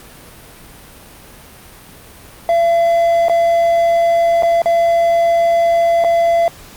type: tone with dropouts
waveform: triangle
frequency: 677 Hz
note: E5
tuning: 46 cents sharp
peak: -8 dBFS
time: 2.49-6.48 s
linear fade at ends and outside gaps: 1 ms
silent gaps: 3.284-3.296 / 4.424-4.432 / 4.619-4.658 / 6.04-6.046 s
effects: pink hiss -39 dBFS RMS until 6.76 s + Opus 48 kbps